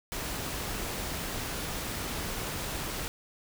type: noise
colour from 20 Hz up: pink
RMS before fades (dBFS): -35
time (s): 0.12-3.08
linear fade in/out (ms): 0
effects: none

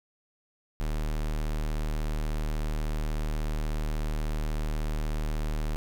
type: tone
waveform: square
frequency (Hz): 38.21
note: D#1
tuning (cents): -31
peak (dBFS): -28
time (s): 0.8-5.76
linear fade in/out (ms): 0
effects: none

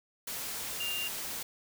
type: tone in noise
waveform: sine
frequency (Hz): 2794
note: F7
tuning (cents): 0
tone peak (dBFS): -33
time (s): 0.8-1.08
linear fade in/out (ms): 5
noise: white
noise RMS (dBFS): -38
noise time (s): 0.27-1.43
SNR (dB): +2
effects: none

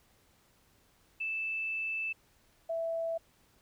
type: tone pair in turn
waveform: sine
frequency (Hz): 2637 / 660.6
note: E7 / E5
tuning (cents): 0 / +4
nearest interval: 2 octaves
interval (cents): 2396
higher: first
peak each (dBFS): -32 / -31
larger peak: second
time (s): 1.2-2.13 / 2.69-3.18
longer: first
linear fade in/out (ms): 10
effects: pink hiss -67 dBFS RMS until 3.61 s

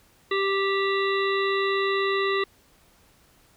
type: harmonic tone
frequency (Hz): 392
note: G4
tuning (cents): 0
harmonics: 1 / 3 / 5 / 7 / 9 / 10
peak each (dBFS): -24 / -28 / -29 / -35 / -39 / -34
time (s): 0.31-2.44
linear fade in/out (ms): 5
effects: pink hiss -59 dBFS RMS until 3.56 s

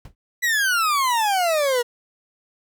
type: noise with exponential decay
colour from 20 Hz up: brown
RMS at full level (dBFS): -29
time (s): 0.05-0.15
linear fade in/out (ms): 2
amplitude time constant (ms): 20
type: exponential sweep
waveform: 40% pulse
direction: down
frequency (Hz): 1987 to 470.6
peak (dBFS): -17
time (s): 0.42-1.83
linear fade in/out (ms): 20
effects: none

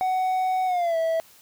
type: tone with pitch glide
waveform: triangle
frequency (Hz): 746 to 653.2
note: F#5 to E5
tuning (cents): +14 to -16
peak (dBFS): -19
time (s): 0.01-1.2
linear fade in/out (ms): 0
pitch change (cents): -230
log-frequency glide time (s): 0.66-0.97
effects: white hiss -53 dBFS RMS until 1.41 s

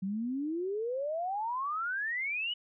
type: exponential sweep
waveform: sine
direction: up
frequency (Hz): 185 to 2995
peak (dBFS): -31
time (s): 0.02-2.54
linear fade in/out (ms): 10
effects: none

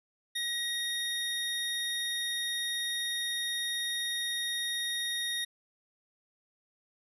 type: tone pair together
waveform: square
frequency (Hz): 1897 / 3716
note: A#6 / A#7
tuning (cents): +30 / -6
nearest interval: octave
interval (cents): 1164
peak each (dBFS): -37 / -33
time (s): 0.35-5.45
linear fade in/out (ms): 10
effects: resampled to 32000 Hz

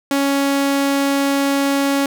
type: tone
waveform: sawtooth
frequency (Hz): 278.1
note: C#4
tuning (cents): +6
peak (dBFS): -11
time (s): 0.11-2.06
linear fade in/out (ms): 2
effects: none

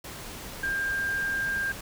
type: tone in noise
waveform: sine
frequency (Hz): 1597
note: G6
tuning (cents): +32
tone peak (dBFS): -26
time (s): 0.63-1.72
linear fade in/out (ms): 5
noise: pink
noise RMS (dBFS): -40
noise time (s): 0.04-1.81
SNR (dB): +11
effects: none

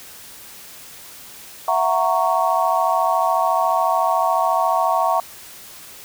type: chord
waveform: sine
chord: F# dominant seventh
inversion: third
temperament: just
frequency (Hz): 666 / 740 / 925 / 1110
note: E5 / F#5 / A#5 / C#6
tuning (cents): +18 / 0 / -14 / +2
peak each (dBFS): -21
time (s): 1.68-5.2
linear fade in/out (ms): 2
effects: white hiss -40 dBFS RMS until 6.04 s

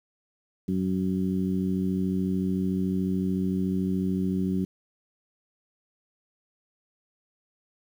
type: harmonic tone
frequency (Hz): 93.7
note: F#2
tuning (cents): +22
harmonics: 1 / 2 / 3 / 4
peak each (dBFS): -35 / -25 / -31 / -35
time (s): 0.68-4.65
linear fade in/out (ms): 5
effects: 9-bit

